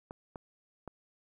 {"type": "clicks", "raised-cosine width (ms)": 1, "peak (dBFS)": -28, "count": 3, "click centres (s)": [0.109, 0.358, 0.877], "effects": ["11-bit"]}